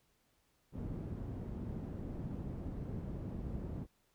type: low-pass noise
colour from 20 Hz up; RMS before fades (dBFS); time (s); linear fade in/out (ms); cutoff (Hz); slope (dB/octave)
white; -42; 0.72-3.87; 50; 190; 12
effects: pink hiss -75 dBFS RMS until 4.14 s